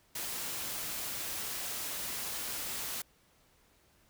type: noise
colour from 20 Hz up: white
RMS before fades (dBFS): -38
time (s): 0.15-3.02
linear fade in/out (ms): 5
effects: pink hiss -67 dBFS RMS until 4.09 s